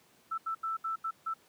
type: tone bursts at uneven times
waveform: sine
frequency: 1324 Hz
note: E6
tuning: 7 cents sharp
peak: -31 dBFS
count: 6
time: 0.31-0.38 / 0.46-0.55 / 0.63-0.77 / 0.84-0.96 / 1.04-1.11 / 1.26-1.34 s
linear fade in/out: 10 ms
effects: pink hiss -64 dBFS RMS until 1.48 s + high-pass 150 Hz 12 dB/octave